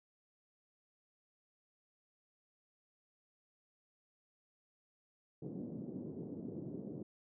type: band-pass noise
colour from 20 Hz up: pink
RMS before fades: -45 dBFS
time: 5.42-7.03 s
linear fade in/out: 5 ms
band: 150 to 400 Hz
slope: 24 dB/octave
effects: none